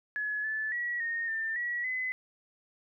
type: tone with pitch steps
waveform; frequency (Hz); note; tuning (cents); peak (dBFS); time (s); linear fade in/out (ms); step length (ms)
sine; 1699 / 1742 / 1925 / 1848 / 1792 / 1926 / 2025; G#6 / A6 / B6 / A#6 / A6 / B6 / B6; +39 / -18 / -45 / -16 / +31 / -44 / +43; -30; 0.16-2.12; 0; 280
effects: none